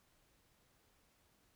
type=silence; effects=pink hiss -73 dBFS RMS until 1.55 s